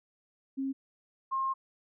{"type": "tone pair in turn", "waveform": "sine", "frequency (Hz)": [269.4, 1067.1], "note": ["C#4", "C6"], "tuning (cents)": [-49, 34], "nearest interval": "2 octaves", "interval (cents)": 2383, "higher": "second", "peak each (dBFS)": [-30, -28], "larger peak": "second", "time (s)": [[0.57, 0.73], [1.31, 1.54]], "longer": "second", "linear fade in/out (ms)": 20, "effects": []}